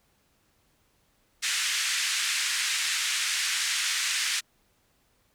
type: band-pass noise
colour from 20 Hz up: pink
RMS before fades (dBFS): -28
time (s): 1.42-4.41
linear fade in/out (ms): 20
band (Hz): 1700 to 9000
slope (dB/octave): 24
effects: pink hiss -68 dBFS RMS until 5.34 s